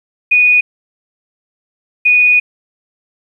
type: tone pair in turn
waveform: sine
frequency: 2471 / 2471 Hz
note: D#7 / D#7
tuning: -13 / -13 cents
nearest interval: unison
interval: 0 cents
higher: neither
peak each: -6 dBFS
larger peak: neither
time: 0.31-0.61 / 2.05-2.4 s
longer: second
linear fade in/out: 10 ms
effects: 8-bit